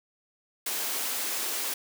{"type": "high-pass noise", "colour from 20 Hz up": "white", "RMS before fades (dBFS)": -31, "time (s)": [0.66, 1.74], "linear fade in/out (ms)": 5, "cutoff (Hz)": 250, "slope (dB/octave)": 24, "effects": []}